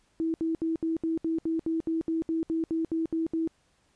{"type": "tone bursts", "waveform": "sine", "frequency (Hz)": 325.3, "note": "E4", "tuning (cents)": -23, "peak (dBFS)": -25, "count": 16, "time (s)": [0.2, 3.475], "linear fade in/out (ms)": 0, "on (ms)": 140, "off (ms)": 69, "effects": ["pink hiss -68 dBFS RMS until 3.95 s", "resampled to 22050 Hz"]}